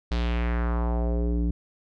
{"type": "tone with low-pass filter sweep", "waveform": "square", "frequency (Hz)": 58.9, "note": "A#1", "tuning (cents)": 19, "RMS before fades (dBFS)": -25, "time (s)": [0.11, 1.51], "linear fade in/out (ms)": 5, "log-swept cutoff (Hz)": [4400, 250], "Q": 2.1, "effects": []}